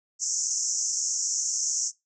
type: band-pass noise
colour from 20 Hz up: pink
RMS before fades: -28 dBFS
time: 0.19-1.92 s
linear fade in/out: 50 ms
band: 5600 to 7400 Hz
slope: 96 dB/octave
effects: noise-tail reverb RT60 0.2 s tail -21 dB re dry